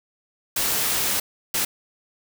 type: noise bursts at uneven times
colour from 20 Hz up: white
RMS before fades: -23 dBFS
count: 2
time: 0.56-1.2 / 1.54-1.65 s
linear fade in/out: 5 ms
effects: none